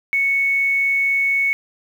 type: tone with quantisation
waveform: sine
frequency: 2214 Hz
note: C#7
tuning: 3 cents flat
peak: -15 dBFS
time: 0.13-1.53 s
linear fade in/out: 0 ms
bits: 7
effects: none